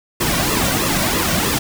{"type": "noise with flanger", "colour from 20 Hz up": "pink", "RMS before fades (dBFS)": -18, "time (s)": [0.2, 1.59], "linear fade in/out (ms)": 10, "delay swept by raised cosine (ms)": [1.3, 2.4], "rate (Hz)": 3.1, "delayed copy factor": -0.65, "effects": []}